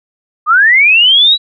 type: linear sweep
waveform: sine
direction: up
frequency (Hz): 1174.7 to 3951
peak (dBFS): -4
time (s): 0.46-1.38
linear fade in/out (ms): 50
effects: none